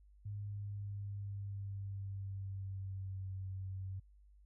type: tone with pitch glide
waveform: sine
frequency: 102.5 to 95.09 Hz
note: G#2 to F#2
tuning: -22 to +48 cents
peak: -40 dBFS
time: 0.25-4 s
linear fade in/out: 10 ms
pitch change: -130 cents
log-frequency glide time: 0.35-3.33 s
effects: added 50 Hz sine -60 dBFS peak until 4.45 s